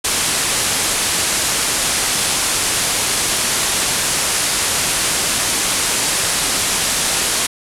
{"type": "low-pass noise", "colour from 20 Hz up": "white", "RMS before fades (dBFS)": -18, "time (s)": [0.04, 7.47], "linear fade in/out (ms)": 10, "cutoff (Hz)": 11000, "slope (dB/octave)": 48, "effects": []}